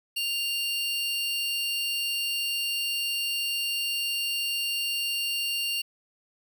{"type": "tone pair together", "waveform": "45% pulse", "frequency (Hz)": [2794, 4439], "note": ["F7", "C#8"], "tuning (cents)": [0, 2], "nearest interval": "minor sixth", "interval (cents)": 802, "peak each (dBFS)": [-28, -32], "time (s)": [0.16, 5.82], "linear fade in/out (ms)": 10, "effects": []}